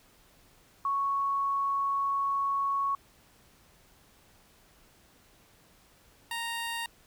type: tone pair in turn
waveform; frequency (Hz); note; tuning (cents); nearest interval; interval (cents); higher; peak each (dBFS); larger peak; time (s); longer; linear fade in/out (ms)
sine / 15% pulse; 1108.7 / 929.1; C#6 / A#5; 0 / -6; minor third; 306; first; -26; neither; 0.85-2.95 / 6.31-6.86; first; 2
effects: pink hiss -61 dBFS RMS until 7.06 s